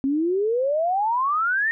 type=exponential sweep; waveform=sine; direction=up; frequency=263.3 to 1864.7 Hz; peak=-19 dBFS; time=0.04-1.71 s; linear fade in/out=0 ms; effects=none